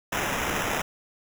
violet noise with sample-and-hold, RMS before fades -28 dBFS, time 0.12-0.82 s, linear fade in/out 5 ms, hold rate 4410 Hz, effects none

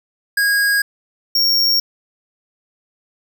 square tone pair in turn, 1640 / 5531 Hz, G#6 / F8, -22 / -18 cents, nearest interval octave + major sixth, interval 2104 cents, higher second, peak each -14 / -13 dBFS, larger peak second, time 0.37-0.82 / 1.35-1.8 s, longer neither, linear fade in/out 5 ms, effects none

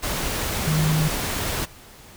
sine tone in noise, 155.56 Hz, D#3, in tune, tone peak -18 dBFS, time 0.66-1.09 s, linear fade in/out 20 ms, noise pink, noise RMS -26 dBFS, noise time 0.02-1.66 s, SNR +5 dB, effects pink hiss -46 dBFS RMS until 2.16 s

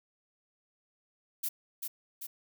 violet noise with echo, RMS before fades -33 dBFS, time 1.43-1.49 s, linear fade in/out 10 ms, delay 390 ms, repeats 2, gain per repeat -4 dB, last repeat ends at 2.27 s, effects none

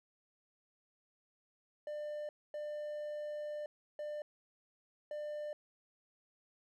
triangle tone bursts at uneven times, 597 Hz, D5, 28 cents sharp, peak -37 dBFS, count 4, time 1.87-2.29 / 2.54-3.66 / 3.99-4.22 / 5.11-5.53 s, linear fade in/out 2 ms, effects none

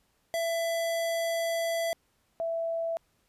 square / sine tone pair in turn, 667 / 662.8 Hz, E5 / E5, +20 / +9 cents, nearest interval unison, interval 11 cents, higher first, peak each -28 dBFS, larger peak neither, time 0.34-1.93 / 2.4-2.97 s, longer first, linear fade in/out 0 ms, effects pink hiss -71 dBFS RMS until 3.28 s + resampled to 32000 Hz

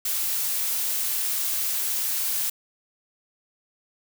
blue noise, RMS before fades -26 dBFS, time 0.05-2.5 s, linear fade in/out 5 ms, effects none

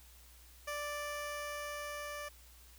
15% pulse tone with level ramp, 587.3 Hz, D5, in tune, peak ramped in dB -31 to -35 dBFS, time 0.67-2.29 s, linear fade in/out 10 ms, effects added 60 Hz sine -58 dBFS peak until 2.78 s + white hiss -61 dBFS RMS until 2.78 s

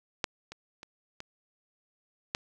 clicks, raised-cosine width 0.2 ms, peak -10 / -25 / -27 / -23 / -12 dBFS, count 5, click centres 0.242 / 0.52 / 0.831 / 1.204 / 2.349 s, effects none

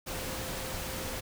sine tone in noise, 523.3 Hz, C5, in tune, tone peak -44 dBFS, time 0.06-1.21 s, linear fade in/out 20 ms, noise pink, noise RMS -37 dBFS, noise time 0.06-1.21 s, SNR -10 dB, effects none

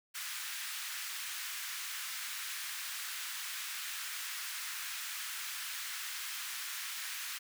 pink high-pass noise, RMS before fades -41 dBFS, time 0.14-7.39 s, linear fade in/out 20 ms, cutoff 1400 Hz, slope 24 dB/octave, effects none

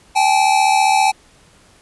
square tone pair together, 781 / 856.1 Hz, G5 / A5, -7 / -48 cents, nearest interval major second, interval 159 cents, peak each -15 dBFS, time 0.15-1.12 s, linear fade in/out 20 ms, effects pink hiss -50 dBFS RMS until 1.81 s + resampled to 24000 Hz

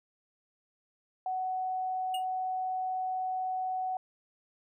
sine tone, 746 Hz, F#5, 14 cents sharp, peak -30 dBFS, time 1.26-3.97 s, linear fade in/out 2 ms
square tone with exponential decay, 2862 Hz, F7, 42 cents sharp, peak -33 dBFS, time 2.14-2.25 s, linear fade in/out 5 ms, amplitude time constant 23 ms
effects none

